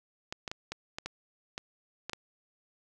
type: clicks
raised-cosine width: 0.2 ms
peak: -19 dBFS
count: 9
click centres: 0.325 / 0.478 / 0.515 / 0.72 / 0.985 / 1.06 / 1.579 / 2.096 / 2.133 s
effects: none